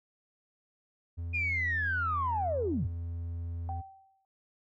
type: tone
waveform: triangle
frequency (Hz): 84.9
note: F2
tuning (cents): -48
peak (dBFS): -32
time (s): 1.17-3.82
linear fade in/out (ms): 20
type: linear sweep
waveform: sine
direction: down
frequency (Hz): 2466 to 60.2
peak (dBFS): -28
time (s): 1.33-2.88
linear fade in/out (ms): 20
type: tone with exponential decay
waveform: sine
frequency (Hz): 774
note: G5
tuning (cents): -22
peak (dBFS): -34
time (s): 3.69-4.25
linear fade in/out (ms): 1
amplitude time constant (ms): 120
effects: noise-tail reverb RT60 0.6 s tail -26 dB re dry + tanh soft clip ceiling -20 dBFS